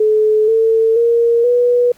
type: tone with pitch steps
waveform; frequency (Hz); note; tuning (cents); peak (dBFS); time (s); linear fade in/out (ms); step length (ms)
sine; 430 / 448.3 / 467.3 / 487.1; A4 / A4 / A#4 / B4; -40 / +32 / +4 / -24; -9; 0-1.92; 5; 480
effects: pink hiss -50 dBFS RMS until 1.97 s

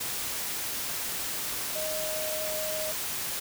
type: tone in noise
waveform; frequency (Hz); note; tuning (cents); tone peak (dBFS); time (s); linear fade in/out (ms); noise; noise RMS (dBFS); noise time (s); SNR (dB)
sine; 622.3; D#5; 0; -33; 1.75-2.92; 10; white; -33; 0-3.4; -3
effects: none

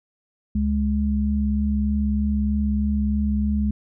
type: tone pair together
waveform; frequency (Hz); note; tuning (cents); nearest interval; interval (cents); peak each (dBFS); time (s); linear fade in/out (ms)
sine; 70.7 / 208.9; C#2 / G#3; +35 / +10; octave + perfect fifth; 1875; -22 / -21; 0.55-3.71; 5
effects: none

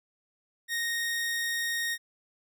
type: tone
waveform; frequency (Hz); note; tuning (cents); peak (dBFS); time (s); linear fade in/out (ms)
sawtooth; 1861; A#6; -3; -25; 0.68-1.98; 50
effects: none

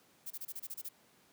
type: noise bursts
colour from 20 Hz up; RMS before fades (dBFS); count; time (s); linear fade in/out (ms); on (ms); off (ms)
violet; -42; 9; 0.26-0.89; 10; 46; 27
effects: pink hiss -66 dBFS RMS until 1.32 s + high-pass 150 Hz 12 dB/octave

